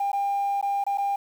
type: tone with dropouts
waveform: sine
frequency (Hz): 800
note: G5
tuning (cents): +35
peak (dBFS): -21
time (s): 0-1.16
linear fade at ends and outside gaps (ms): 5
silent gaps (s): 0.118-0.13 / 0.613-0.626 / 0.84-0.865 / 0.975-0.982
effects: tanh soft clip ceiling -19 dBFS + 8-bit